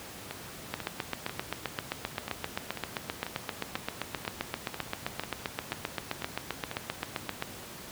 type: two click trains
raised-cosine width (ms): 0.3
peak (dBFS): -19 / -14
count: 14 / 52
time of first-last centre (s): 0.31-6.714 / 0.74-7.424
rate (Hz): 2.03 / 7.63
effects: pink hiss -44 dBFS RMS until 7.91 s + high-pass 80 Hz 12 dB/octave

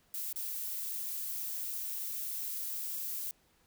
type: noise with dropouts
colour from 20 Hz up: violet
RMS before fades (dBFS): -38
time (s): 0.14-3.31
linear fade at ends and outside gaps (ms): 1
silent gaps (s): 0.328-0.359
effects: pink hiss -69 dBFS RMS until 3.66 s

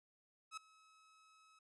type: tone with ADSR envelope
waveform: sawtooth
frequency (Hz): 1287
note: E6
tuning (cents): -42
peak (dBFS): -39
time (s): 0.51-1.59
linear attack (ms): 62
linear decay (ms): 4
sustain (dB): -23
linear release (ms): 5
effects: resampled to 24000 Hz

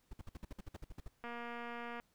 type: noise bursts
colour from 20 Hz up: brown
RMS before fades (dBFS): -45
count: 13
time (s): 0.11-1.082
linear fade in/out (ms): 5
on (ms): 24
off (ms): 55
type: click train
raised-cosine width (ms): 0.5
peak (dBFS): -31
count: 181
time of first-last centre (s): 1.24-1.999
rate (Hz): 237
effects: pink hiss -75 dBFS RMS until 2.14 s

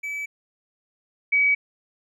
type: tone pair in turn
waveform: triangle / sine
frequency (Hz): 2297 / 2273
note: D7 / C#7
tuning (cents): -39 / +43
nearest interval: unison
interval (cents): 18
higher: first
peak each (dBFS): -26 / -16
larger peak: second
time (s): 0.03-0.26 / 1.32-1.55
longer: neither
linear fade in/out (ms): 10
effects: none

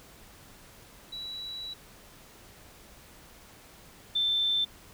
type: tone pair in turn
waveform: sine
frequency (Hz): 3922 / 3549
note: B7 / A7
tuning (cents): -13 / +14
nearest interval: major second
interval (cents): 173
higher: first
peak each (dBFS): -36 / -24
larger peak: second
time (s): 1.12-1.74 / 4.15-4.65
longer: first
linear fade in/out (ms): 10
effects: pink hiss -53 dBFS RMS until 4.93 s

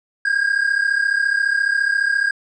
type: tone pair together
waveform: triangle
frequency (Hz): 1597.5 / 1632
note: G6 / G#6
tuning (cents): +32 / -31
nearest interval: unison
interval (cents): 37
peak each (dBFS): -18 / -16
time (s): 0.25-2.31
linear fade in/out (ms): 5
effects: resampled to 22050 Hz

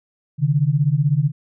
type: beating tone pair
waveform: sine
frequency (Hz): 136.1 / 152.1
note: C#3 / D#3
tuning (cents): -31 / -39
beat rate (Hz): 16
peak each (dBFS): -18 / -17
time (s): 0.38-1.32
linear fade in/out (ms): 50
effects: none

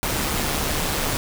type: noise with amplitude modulation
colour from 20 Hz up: pink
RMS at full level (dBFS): -22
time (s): 0.03-1.17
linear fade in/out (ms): 0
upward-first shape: sine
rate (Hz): 148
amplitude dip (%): 40
effects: none

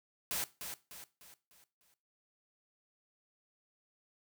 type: noise with echo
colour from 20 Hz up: white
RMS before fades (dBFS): -36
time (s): 0.31-0.44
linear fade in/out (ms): 0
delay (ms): 300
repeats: 5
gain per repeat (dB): -7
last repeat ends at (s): 1.94
effects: noise-tail reverb RT60 0.3 s tail -17 dB re dry

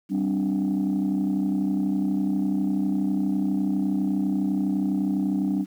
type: chord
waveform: sine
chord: G suspended fourth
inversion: none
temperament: equal with one note detuned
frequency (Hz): 193.86 / 261.6 / 293.7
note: G3 / C4 / D4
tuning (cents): -19 / 0 / 0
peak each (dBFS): -23 / -27 / -24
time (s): 0.09-5.66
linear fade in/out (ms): 50
effects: tanh soft clip ceiling -17 dBFS + 9-bit

